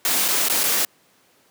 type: noise with dropouts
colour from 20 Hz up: white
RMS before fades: -20 dBFS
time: 0.05-0.85 s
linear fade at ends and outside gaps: 1 ms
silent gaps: 0.281-0.285 / 0.485-0.498 / 0.634-0.638 s
effects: pink hiss -58 dBFS RMS until 1.5 s + high-pass 200 Hz 12 dB/octave